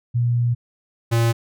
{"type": "tone pair in turn", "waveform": ["sine", "square"], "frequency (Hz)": [120, 115.91], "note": ["B2", "A#2"], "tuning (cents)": [-49, -9], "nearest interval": "minor second", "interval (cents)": 60, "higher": "first", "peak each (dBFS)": -16, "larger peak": "neither", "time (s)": [[0.14, 0.55], [1.11, 1.33]], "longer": "first", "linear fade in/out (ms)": 20, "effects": []}